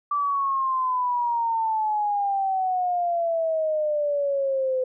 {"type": "exponential sweep", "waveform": "sine", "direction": "down", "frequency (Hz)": [1168, 510], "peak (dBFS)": -21, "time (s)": [0.11, 4.84], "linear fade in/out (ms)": 5, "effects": []}